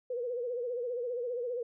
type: tone with vibrato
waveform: sine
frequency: 486.6 Hz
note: B4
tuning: 26 cents flat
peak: -32 dBFS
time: 0.1-1.63 s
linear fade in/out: 5 ms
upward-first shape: sine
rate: 15 Hz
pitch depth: 81 cents each way
effects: none